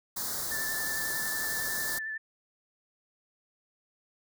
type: band-stop noise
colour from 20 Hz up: white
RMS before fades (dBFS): -34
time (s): 0.16-1.99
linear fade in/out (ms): 10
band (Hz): 1800 to 3900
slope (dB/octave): 48
type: tone with vibrato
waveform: sine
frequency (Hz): 1760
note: A6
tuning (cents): 0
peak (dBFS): -33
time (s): 0.51-2.18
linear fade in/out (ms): 10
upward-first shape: triangle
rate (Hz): 11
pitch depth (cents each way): 32
effects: none